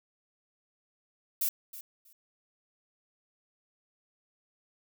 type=noise with echo; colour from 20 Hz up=violet; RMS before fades=-29 dBFS; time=1.41-1.49 s; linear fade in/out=5 ms; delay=320 ms; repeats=2; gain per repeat=-15 dB; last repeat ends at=2.13 s; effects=none